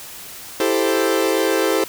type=chord; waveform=40% pulse; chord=A minor seventh; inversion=second; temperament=equal; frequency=329.6 / 392 / 440 / 523.3 Hz; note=E4 / G4 / A4 / C5; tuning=0 / 0 / 0 / 0 cents; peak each=-21 dBFS; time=0.6-1.84 s; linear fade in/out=2 ms; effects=white hiss -36 dBFS RMS until 1.88 s